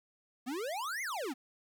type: exponential two-way sweep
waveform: square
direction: up then down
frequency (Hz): 233.1 to 2217 to 233.1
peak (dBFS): -36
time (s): 0.46-1.34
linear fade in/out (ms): 20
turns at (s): 1.02
effects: 11-bit